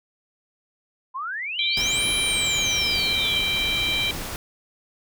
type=exponential two-way sweep; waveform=sine; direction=up then down; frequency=995 to 10980 to 3005 Hz; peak=-27 dBFS; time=1.14-3.42 s; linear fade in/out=20 ms; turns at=2.09 s
type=harmonic tone; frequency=784 Hz; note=G5; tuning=in tune; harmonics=3 / 4 / 5; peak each=-25 / -26 / -27 dBFS; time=1.59-4.11 s; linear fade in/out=2 ms
type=noise; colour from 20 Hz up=pink; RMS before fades=-32 dBFS; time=1.77-4.36 s; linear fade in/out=0 ms
effects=none